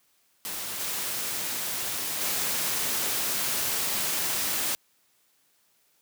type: noise with level steps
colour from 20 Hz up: white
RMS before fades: -34 / -31 / -28 dBFS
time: 0.45-4.75 s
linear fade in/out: 0 ms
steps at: 0.8 / 2.21 s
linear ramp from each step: 2 ms
effects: white hiss -67 dBFS RMS until 6.01 s + high-pass 100 Hz 12 dB/octave